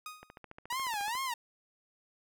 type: tone with exponential decay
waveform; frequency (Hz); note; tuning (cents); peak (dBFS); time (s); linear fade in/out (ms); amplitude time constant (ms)
sawtooth; 1244.5; D#6; 0; -35; 0.06-0.38; 2; 68
type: click train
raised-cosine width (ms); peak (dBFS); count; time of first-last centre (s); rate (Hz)
0.5; -32; 14; 0.23-1.152; 14.1
type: tone with vibrato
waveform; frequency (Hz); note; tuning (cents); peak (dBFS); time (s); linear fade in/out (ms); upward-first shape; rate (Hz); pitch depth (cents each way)
sawtooth; 931; A#5; -2; -29; 0.7-1.34; 5; sine; 2.4; 250
effects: none